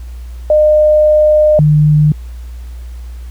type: tone pair in turn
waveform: sine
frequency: 608 / 150.86 Hz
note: D#5 / D3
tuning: -40 / +47 cents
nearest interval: 2 octaves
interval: 2413 cents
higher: first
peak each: -5 dBFS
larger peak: neither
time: 0.5-1.59 / 1.59-2.12 s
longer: first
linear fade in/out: 2 ms
effects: added 60 Hz sine -24 dBFS peak until 3.3 s + pink hiss -46 dBFS RMS until 3.3 s